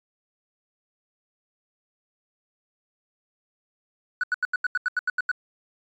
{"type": "tone bursts", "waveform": "triangle", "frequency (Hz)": 1480, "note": "F#6", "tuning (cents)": 0, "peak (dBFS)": -18, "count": 11, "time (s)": [4.21, 5.315], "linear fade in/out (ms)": 2, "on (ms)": 25, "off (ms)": 83, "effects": ["tanh soft clip ceiling -16 dBFS", "resampled to 16000 Hz"]}